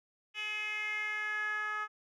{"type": "tone with band-pass filter sweep", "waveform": "10% pulse", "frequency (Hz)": 424, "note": "G#4", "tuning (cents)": 36, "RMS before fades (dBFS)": -36, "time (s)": [0.34, 1.88], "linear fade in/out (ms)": 50, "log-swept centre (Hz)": [2800, 1400], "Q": 4.8, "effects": []}